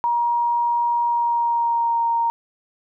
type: tone with pitch glide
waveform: sine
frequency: 948 to 929.6 Hz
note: A#5 to A#5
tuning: +29 to -5 cents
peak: -17 dBFS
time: 0.04-2.3 s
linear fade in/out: 0 ms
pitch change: -34 cents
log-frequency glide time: 1.03-2.03 s
effects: none